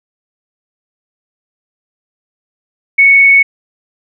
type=tone with frequency modulation; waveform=sine; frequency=2217 Hz; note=C#7; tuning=in tune; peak=-3 dBFS; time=2.98-3.43 s; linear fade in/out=10 ms; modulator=22 Hz; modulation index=0.56; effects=none